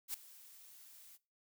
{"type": "noise with ADSR envelope", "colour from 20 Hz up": "blue", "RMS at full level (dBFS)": -38, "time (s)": [0.08, 1.18], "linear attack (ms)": 61, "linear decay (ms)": 3, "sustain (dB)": -20, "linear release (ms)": 32, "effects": ["noise-tail reverb RT60 0.3 s tail -20 dB re dry"]}